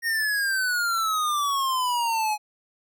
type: exponential sweep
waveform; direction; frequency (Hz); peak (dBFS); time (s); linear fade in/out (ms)
square; down; 1864.7 to 835; -23; 0.02-2.38; 50
effects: none